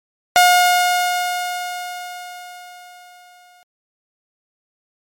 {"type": "tone with exponential decay", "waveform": "sawtooth", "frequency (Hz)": 717, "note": "F5", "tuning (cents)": 45, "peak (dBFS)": -4, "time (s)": [0.36, 3.63], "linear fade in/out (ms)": 0, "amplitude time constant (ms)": 710, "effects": ["MP3 64 kbps"]}